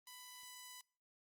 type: tone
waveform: 5% pulse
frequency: 996 Hz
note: B5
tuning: 14 cents sharp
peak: -40 dBFS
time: 0.07-0.81 s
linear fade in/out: 2 ms
effects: noise-tail reverb RT60 0.5 s tail -26 dB re dry + Opus 24 kbps